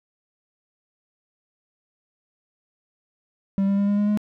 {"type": "tone with pitch steps", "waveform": "triangle", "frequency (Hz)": [195.7, 198.32, 201, 203.7, 206.4, 209.1], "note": ["G3", "G3", "G3", "G#3", "G#3", "G#3"], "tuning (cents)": [-3, 20, 44, -33, -10, 12], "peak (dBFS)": -16, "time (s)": [3.58, 4.174], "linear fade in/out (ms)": 0, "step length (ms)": 99, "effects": []}